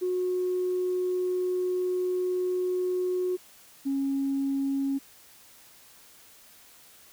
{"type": "tone pair in turn", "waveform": "sine", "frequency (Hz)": [364.4, 274.1], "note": ["F#4", "C#4"], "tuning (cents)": [-26, -19], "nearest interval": "perfect fourth", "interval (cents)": 493, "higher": "first", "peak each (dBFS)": -24, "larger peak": "neither", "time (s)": [[0.01, 3.37], [3.85, 4.99]], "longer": "first", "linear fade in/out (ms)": 20, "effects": ["tanh soft clip ceiling -20 dBFS", "white hiss -54 dBFS RMS until 7.12 s"]}